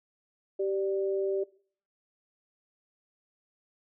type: tone pair together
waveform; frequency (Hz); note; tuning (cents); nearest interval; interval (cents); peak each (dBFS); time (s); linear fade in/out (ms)
sine; 388.7 / 590; G4 / D5; -15 / +8; perfect fifth; 723; -27 / -34; 0.59-1.44; 10
effects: noise-tail reverb RT60 0.5 s tail -21 dB re dry